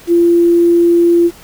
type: tone with quantisation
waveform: sine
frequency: 342.6 Hz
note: F4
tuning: 33 cents flat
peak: -6 dBFS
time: 0.07-1.31 s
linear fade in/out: 50 ms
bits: 6
effects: pink hiss -39 dBFS RMS until 1.43 s